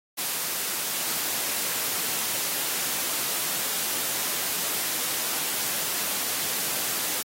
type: noise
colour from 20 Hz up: white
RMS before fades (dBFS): -28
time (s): 0.17-7.23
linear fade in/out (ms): 20
effects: high-pass 150 Hz 12 dB/octave + AAC 48 kbps